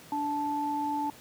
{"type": "tone pair together", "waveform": "sine", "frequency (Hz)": [292.2, 875.6], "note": ["D4", "A5"], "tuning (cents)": [-9, -9], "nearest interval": "octave + perfect fifth", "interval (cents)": 1900, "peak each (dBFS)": [-33, -29], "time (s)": [0.12, 1.1], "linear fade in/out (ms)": 2, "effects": ["pink hiss -51 dBFS RMS until 1.2 s", "high-pass 100 Hz 12 dB/octave"]}